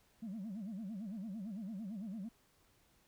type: tone with vibrato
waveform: sine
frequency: 206.1 Hz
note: G#3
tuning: 13 cents flat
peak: -39 dBFS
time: 0.22-2.29 s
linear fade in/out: 10 ms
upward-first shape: sine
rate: 8.9 Hz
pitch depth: 210 cents each way
effects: tanh soft clip ceiling -39 dBFS + pink hiss -71 dBFS RMS until 3.07 s